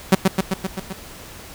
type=tone with echo; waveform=sawtooth; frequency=190 Hz; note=F#3; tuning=46 cents sharp; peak=-5 dBFS; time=0.12-0.15 s; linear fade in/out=5 ms; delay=130 ms; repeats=6; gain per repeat=-3 dB; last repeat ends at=0.93 s; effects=pink hiss -39 dBFS RMS until 1.54 s